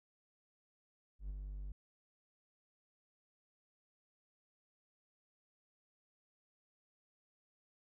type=tone with ADSR envelope; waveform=triangle; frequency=49 Hz; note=G1; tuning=in tune; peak=-36 dBFS; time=1.19-1.72 s; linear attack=110 ms; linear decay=15 ms; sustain=-4 dB; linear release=3 ms; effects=none